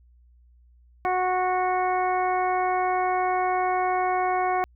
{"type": "harmonic tone", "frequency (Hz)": 367.4, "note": "F#4", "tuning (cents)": -12, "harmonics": [1, 2, 3, 4, 5, 6], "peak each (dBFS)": [-29, -23, -29, -36, -38, -35], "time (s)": [1.05, 4.64], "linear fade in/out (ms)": 0, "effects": ["added 60 Hz sine -53 dBFS peak until 4.75 s"]}